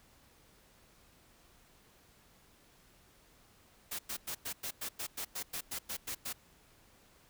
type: noise bursts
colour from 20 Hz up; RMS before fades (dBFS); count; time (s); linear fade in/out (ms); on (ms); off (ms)
white; -39; 14; 3.91-6.33; 10; 80; 100
effects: pink hiss -64 dBFS RMS until 7.29 s